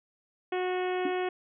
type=harmonic tone; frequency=365.8 Hz; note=F#4; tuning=20 cents flat; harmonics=1 / 2 / 3 / 4 / 5 / 6 / 7 / 8 / 9; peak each=-29 / -34 / -42 / -43 / -42 / -44 / -44 / -49 / -50 dBFS; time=0.52-1.29 s; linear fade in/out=5 ms
type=tone with exponential decay; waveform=sine; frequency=293 Hz; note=D4; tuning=4 cents flat; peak=-25 dBFS; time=1.05-1.15 s; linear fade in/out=5 ms; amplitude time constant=20 ms
effects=none